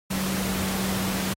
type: tone in noise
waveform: sine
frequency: 190.5 Hz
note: G3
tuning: 49 cents flat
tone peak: -27 dBFS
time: 0.1-1.34 s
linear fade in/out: 10 ms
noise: pink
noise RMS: -30 dBFS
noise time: 0.1-1.34 s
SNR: 0 dB
effects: high-pass 60 Hz 12 dB/octave + AAC 48 kbps